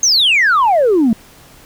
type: exponential sweep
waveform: sine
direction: down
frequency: 6520 to 210.9 Hz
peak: -7 dBFS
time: 0.03-1.13 s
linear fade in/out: 2 ms
effects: tanh soft clip ceiling -6 dBFS + pink hiss -43 dBFS RMS until 1.65 s